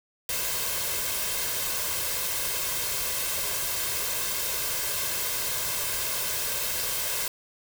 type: noise with comb filter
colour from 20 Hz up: white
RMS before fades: -29 dBFS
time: 0.29-7.28 s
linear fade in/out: 2 ms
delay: 1.9 ms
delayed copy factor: +0.6
effects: none